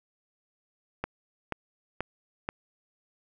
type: click train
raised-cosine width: 0.5 ms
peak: -15 dBFS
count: 4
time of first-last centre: 1.04-2.489 s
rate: 2.07 Hz
effects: none